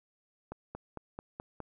accelerating click train, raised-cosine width 1 ms, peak -26 dBFS, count 6, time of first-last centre 0.52-1.603 s, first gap 230 ms, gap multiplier 0.97, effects none

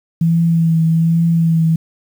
sine tone with vibrato, 164.81 Hz, E3, in tune, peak -10 dBFS, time 0.21-1.76 s, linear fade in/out 5 ms, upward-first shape triangle, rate 1.2 Hz, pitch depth 31 cents each way, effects 7-bit

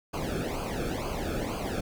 brown noise with flanger, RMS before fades -32 dBFS, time 0.13-1.81 s, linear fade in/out 10 ms, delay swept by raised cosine 0.53 to 1.04 ms, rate 2.1 Hz, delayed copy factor -0.85, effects none

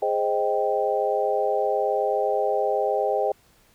sine chord, Ab major seventh, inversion none, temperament equal, 415.3 / 523.3 / 622.3 / 784 Hz, Ab4 / C5 / Eb5 / G5, 0 / 0 / 0 / 0 cents, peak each -26 dBFS, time 0.02-3.32 s, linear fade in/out 5 ms, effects pink hiss -59 dBFS RMS until 3.74 s

